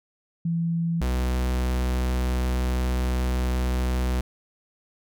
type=tone pair in turn; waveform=sine / 45% pulse; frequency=167.4 / 62.7 Hz; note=E3 / B1; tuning=+27 / +27 cents; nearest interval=octave + perfect fourth; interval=1700 cents; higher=first; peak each=-22 dBFS; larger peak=neither; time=0.45-1.01 / 1.01-4.21 s; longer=second; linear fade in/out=5 ms; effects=none